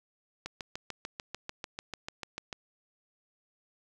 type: click train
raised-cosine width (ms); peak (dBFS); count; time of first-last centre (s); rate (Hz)
0.2; -20; 15; 0.46-2.528; 6.77
effects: 10-bit